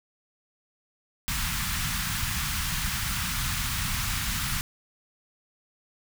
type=band-stop noise; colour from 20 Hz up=pink; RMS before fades=-29 dBFS; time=1.28-4.61 s; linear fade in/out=0 ms; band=190 to 1100 Hz; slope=24 dB/octave; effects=none